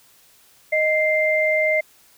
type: tone pair together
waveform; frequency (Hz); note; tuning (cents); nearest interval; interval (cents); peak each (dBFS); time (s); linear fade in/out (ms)
sine; 622.3 / 2093; D#5 / C7; 0 / 0; octave + major sixth; 2100; -19; 0.72-1.81; 10
effects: white hiss -54 dBFS RMS until 2.17 s